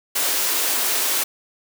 white high-pass noise, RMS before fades -21 dBFS, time 0.15-1.24 s, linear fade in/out 10 ms, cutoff 280 Hz, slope 24 dB/octave, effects none

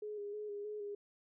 sine tone with vibrato, 415.3 Hz, G#4, in tune, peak -40 dBFS, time 0.02-0.95 s, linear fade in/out 5 ms, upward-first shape square, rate 3.2 Hz, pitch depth 28 cents each way, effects none

